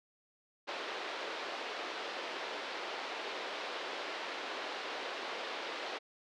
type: band-pass noise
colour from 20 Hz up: pink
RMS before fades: -41 dBFS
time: 0.67-5.99 s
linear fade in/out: 20 ms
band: 380 to 4300 Hz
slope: 24 dB/octave
effects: none